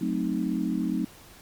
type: chord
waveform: sine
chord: F# diminished seventh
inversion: none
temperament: equal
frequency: 185 / 220 / 261.6 / 311.1 Hz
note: F#3 / A3 / C4 / Eb4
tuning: 0 / 0 / 0 / 0 cents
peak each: -30 dBFS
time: 0.01-1.05 s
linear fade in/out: 5 ms
effects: pink hiss -50 dBFS RMS until 1.41 s + MP3 96 kbps